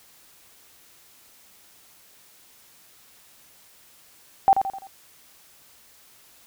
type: tone with echo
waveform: sine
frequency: 779 Hz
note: G5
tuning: 11 cents flat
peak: -11 dBFS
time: 4.48-4.53 s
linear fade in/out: 0 ms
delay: 85 ms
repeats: 4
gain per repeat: -7 dB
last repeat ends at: 4.87 s
effects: white hiss -54 dBFS RMS until 6.46 s